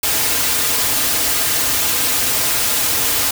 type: noise with comb filter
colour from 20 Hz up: white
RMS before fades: -17 dBFS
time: 0.03-3.31 s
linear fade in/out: 5 ms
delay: 5.3 ms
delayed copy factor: -0.65
effects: none